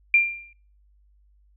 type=tone with exponential decay; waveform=sine; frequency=2382 Hz; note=D7; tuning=24 cents sharp; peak=-11 dBFS; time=0.14-0.53 s; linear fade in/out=2 ms; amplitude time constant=84 ms; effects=noise-tail reverb RT60 0.4 s tail -24 dB re dry + added 50 Hz sine -56 dBFS peak until 1.56 s